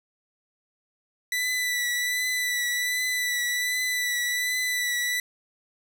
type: tone with vibrato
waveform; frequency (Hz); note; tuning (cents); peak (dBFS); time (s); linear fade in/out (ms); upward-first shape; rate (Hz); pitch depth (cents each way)
sawtooth; 1977; B6; +1; -21; 1.32-5.2; 2; triangle; 1.3; 29
effects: none